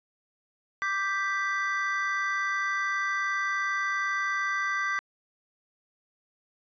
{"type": "chord", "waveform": "triangle", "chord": "G major", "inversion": "second", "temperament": "equal", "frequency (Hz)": [1174.7, 1568, 1975.5], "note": ["D6", "G6", "B6"], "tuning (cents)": [0, 0, 0], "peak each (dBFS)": -29, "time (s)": [0.82, 4.99], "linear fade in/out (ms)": 0, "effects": ["resampled to 16000 Hz"]}